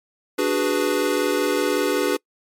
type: chord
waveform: square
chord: G# half-diminished seventh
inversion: second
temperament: equal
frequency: 293.7 / 370 / 415.3 / 493.9 Hz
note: D4 / F#4 / G#4 / B4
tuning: 0 / 0 / 0 / 0 cents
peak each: -25 dBFS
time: 0.38-2.17 s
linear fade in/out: 10 ms
effects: noise-tail reverb RT60 0.1 s tail -26 dB re dry + MP3 64 kbps